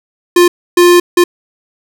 square tone bursts at uneven times, 351.7 Hz, F4, 12 cents sharp, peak -4 dBFS, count 3, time 0.36-0.48 / 0.77-1 / 1.17-1.24 s, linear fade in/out 5 ms, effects none

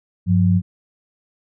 sine tone pair together, 98.5 / 178.37 Hz, G2 / F3, +9 / +37 cents, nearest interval minor seventh, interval 1028 cents, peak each -15 dBFS, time 0.26-0.62 s, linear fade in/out 50 ms, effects none

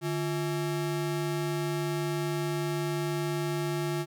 square ring-modulated tone, 248.6 Hz, B3, 12 cents sharp, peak -26 dBFS, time 0.01-4.06 s, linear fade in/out 50 ms, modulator 99.5 Hz, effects none

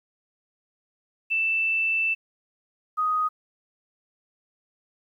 sine tone pair in turn, 2655 / 1248.3 Hz, E7 / D#6, +12 / +5 cents, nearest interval octave + minor second, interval 1307 cents, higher first, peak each -21 dBFS, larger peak neither, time 1.3-2.15 / 2.97-3.29 s, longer first, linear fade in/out 20 ms, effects 10-bit

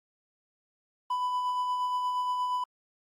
triangle tone with tremolo, 996 Hz, B5, 14 cents sharp, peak -24 dBFS, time 1.1-2.64 s, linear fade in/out 5 ms, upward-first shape sine, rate 8.5 Hz, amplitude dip 30%, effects Opus 32 kbps

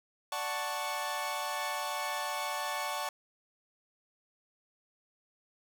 sawtooth chord, D major seventh, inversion none, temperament equal, 587.3 / 740 / 880 / 1108.7 Hz, D5 / F#5 / A5 / C#6, 0 / 0 / 0 / 0 cents, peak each -37 / -36 / -34 / -34 dBFS, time 0.32-3.09 s, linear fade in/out 2 ms, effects none

